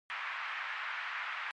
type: band-pass noise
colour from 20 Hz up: white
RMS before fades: -39 dBFS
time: 0.1-1.51 s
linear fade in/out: 0 ms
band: 1000 to 2300 Hz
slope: 24 dB/octave
effects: MP3 48 kbps